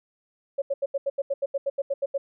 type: tone bursts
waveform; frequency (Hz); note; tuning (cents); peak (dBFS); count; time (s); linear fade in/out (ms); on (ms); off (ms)
sine; 554; C#5; -1; -22; 14; 0.58-2.18; 10; 40; 80
effects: none